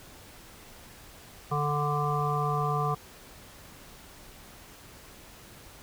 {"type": "harmonic tone", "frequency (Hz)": 147, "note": "D3", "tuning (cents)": 2, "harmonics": [1, 3, 5, 7, 8], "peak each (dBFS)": [-29, -34, -33, -34, -31], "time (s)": [1.51, 2.95], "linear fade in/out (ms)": 10, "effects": ["pink hiss -50 dBFS RMS until 5.82 s"]}